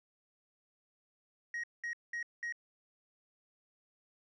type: tone bursts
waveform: sine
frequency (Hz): 1886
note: A#6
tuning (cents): +20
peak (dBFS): -33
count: 4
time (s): 1.54-2.524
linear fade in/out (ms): 2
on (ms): 96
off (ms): 200
effects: tanh soft clip ceiling -35 dBFS